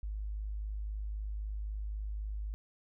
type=tone; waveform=sine; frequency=51.91 Hz; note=G#1; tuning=in tune; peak=-35 dBFS; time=0.03-2.54 s; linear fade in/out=0 ms; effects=none